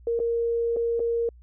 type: tone with dropouts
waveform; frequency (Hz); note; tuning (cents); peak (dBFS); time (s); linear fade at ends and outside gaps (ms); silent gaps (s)
sine; 466.2; A#4; 0; -22; 0.07-1.29; 2; 0.192-0.2 / 0.763-0.768 / 0.995-1.001
effects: added 60 Hz sine -47 dBFS peak until 1.42 s